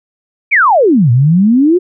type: exponential two-way sweep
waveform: sine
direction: down then up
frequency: 2452 to 114.8 to 375.2 Hz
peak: -5 dBFS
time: 0.51-1.79 s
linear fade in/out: 20 ms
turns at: 1.11 s
effects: none